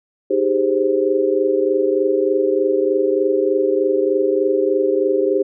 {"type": "chord", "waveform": "sine", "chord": "Ab major seventh", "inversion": "second", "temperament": "equal", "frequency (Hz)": [311.1, 392, 415.3, 523.3], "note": ["Eb4", "G4", "Ab4", "C5"], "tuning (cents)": [0, 0, 0, 0], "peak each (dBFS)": [-23, -17, -21, -20], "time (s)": [0.3, 5.43], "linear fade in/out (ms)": 10, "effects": []}